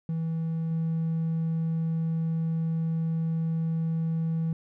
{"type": "tone with level steps", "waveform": "triangle", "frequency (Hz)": 162.9, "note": "E3", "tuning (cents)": -20, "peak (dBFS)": [-24, -22], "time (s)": [0.09, 4.53], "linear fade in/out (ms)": 2, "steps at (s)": 0.71, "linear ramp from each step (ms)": 2, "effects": ["tanh soft clip ceiling -20 dBFS"]}